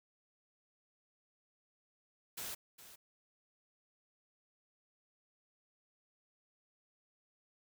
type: noise with echo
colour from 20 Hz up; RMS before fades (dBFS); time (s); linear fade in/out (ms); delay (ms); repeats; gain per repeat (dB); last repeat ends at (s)
white; -43; 2.37-2.55; 10; 410; 1; -13; 2.96
effects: none